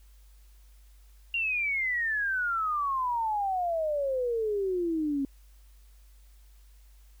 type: exponential sweep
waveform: sine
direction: down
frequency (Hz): 2794 to 269.9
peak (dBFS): -26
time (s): 1.34-5.25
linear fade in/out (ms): 2
effects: added 50 Hz sine -52 dBFS peak until 7.2 s + white hiss -66 dBFS RMS until 7.2 s